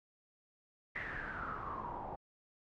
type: noise with low-pass filter sweep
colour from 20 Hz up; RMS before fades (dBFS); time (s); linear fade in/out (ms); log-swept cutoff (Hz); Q
pink; -42; 0.95-2.16; 10; 2000 to 790; 9.4
effects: MP3 96 kbps